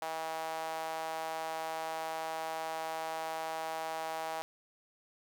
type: tone with high-pass filter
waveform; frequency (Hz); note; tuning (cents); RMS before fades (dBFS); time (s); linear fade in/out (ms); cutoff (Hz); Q
sawtooth; 160.8; E3; -43; -38; 0.02-4.42; 0; 750; 3.6
effects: none